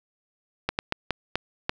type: slowing click train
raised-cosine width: 0.3 ms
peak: -8 dBFS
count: 6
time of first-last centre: 0.69-1.694 s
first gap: 99 ms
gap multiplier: 1.36
effects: none